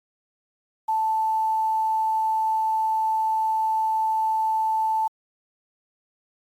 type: tone with quantisation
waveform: sine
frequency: 880 Hz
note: A5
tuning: in tune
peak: -20 dBFS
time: 0.88-5.08 s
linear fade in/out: 10 ms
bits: 8
effects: AAC 48 kbps